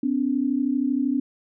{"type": "tone pair together", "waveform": "sine", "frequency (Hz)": [252.9, 285.7], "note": ["B3", "D4"], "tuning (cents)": [41, -48], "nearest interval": "major second", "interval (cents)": 211, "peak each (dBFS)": -23, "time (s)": [0.03, 1.2], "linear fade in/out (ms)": 5, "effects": []}